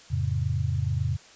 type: chord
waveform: sine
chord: F augmented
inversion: none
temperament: just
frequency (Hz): 87.31 / 109.13 / 136.42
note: F2 / A2 / C#3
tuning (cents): 0 / -14 / -27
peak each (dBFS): -28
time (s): 0.1-1.17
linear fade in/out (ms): 20
effects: white hiss -51 dBFS RMS until 1.35 s + resampled to 16000 Hz